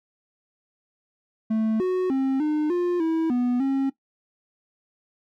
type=tone with pitch steps; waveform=triangle; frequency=220.1 / 368.5 / 267 / 303.4 / 353 / 324.4 / 245.9 / 270.7 Hz; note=A3 / F#4 / C4 / D#4 / F4 / E4 / B3 / C#4; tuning=+1 / -7 / +35 / -44 / +19 / -28 / -7 / -41 cents; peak=-18 dBFS; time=1.5-3.9 s; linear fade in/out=10 ms; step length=300 ms; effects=noise-tail reverb RT60 0.1 s tail -17 dB re dry